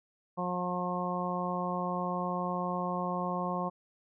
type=harmonic tone; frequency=179.2 Hz; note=F3; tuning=45 cents sharp; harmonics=1 / 2 / 3 / 4 / 5 / 6; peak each=-35 / -41 / -38 / -38 / -39 / -36 dBFS; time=0.37-3.7 s; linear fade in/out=20 ms; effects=none